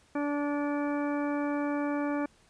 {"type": "harmonic tone", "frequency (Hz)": 290, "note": "D4", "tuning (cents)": -22, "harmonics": [1, 2, 3, 4, 5, 6, 8], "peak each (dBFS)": [-29, -35, -39, -41, -43, -45, -47], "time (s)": [0.15, 2.26], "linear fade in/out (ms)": 5, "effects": ["pink hiss -63 dBFS RMS until 2.49 s", "resampled to 22050 Hz"]}